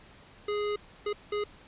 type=tone bursts at uneven times; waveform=square; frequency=415.3 Hz; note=G#4; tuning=in tune; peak=-29 dBFS; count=3; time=0.48-0.76 / 1.06-1.13 / 1.32-1.44 s; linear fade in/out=5 ms; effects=pink hiss -54 dBFS RMS until 1.67 s + resampled to 8000 Hz